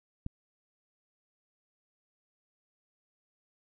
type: click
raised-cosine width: 5 ms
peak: -23 dBFS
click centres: 0.264 s
effects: none